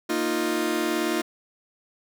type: chord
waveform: sawtooth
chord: Bb suspended fourth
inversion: none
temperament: just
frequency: 233.1 / 310.8 / 349.6 Hz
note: Bb3 / Eb4 / F4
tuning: 0 / -2 / +2 cents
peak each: -27 / -23 / -22 dBFS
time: 0.09-1.22 s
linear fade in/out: 10 ms
effects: none